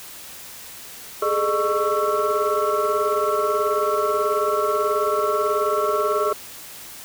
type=tone cluster; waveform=sine; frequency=411.7 / 430.1 / 608 / 1111 / 1333 Hz; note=G#4 / A4 / D#5 / C#6 / E6; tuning=-15 / -39 / -40 / +4 / +19 cents; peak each=-24 dBFS; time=1.22-6.33 s; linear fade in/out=5 ms; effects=tanh soft clip ceiling -11 dBFS + white hiss -39 dBFS RMS until 7.04 s